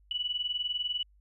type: tone pair together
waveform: sine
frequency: 2940 / 2960 Hz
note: F#7 / F#7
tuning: -12 / 0 cents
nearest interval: unison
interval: 12 cents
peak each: -34 / -32 dBFS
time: 0.11-1.03 s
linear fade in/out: 2 ms
effects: added 50 Hz sine -59 dBFS peak until 1.2 s